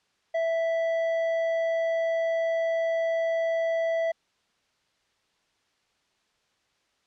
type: tone with hard clipping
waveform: sine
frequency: 659.3 Hz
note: E5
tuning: in tune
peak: -25 dBFS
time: 0.34-4.12 s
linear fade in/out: 10 ms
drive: 6 dB
effects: white hiss -70 dBFS RMS until 7.06 s + low-pass 5000 Hz 12 dB/octave